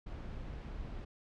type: noise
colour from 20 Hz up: brown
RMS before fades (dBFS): -43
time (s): 0.06-1.05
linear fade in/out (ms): 10
effects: low-pass 4000 Hz 12 dB/octave